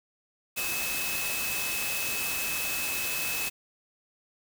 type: tone in noise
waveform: sine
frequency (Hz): 2588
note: E7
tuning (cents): -32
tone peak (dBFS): -33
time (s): 0.56-3.5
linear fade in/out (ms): 20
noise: white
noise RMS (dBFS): -32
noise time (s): 0.56-3.5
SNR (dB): -4
effects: none